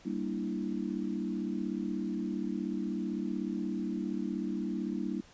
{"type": "chord", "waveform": "sine", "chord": "E half-diminished seventh", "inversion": "first", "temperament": "equal", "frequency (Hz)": [196, 233.1, 293.7, 329.6], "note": ["G3", "Bb3", "D4", "E4"], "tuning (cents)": [0, 0, 0, 0], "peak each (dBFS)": [-36, -37, -38, -38], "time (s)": [0.05, 5.21], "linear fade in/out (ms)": 10, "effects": ["pink hiss -58 dBFS RMS until 5.33 s", "resampled to 16000 Hz"]}